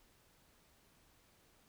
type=silence; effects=pink hiss -69 dBFS RMS until 1.68 s